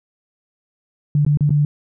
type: tone with dropouts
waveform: sine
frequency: 146.83 Hz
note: D3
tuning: in tune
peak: -12 dBFS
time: 1.15-1.65 s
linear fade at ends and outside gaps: 2 ms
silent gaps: 1.25-1.264 / 1.373-1.407 / 1.494-1.505 s
effects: none